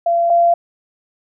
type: tone pair in turn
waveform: sine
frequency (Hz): 683 / 686.4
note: F5 / F5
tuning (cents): -39 / -30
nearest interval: unison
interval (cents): 9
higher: second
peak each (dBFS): -12 / -9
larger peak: second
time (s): 0.06-0.3 / 0.3-0.54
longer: neither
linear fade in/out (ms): 5
effects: none